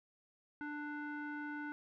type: tone with low-pass filter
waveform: square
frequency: 295.7 Hz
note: D4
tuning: 12 cents sharp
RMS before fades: -43 dBFS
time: 0.61-1.72 s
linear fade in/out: 0 ms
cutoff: 1600 Hz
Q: 4.4
effects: none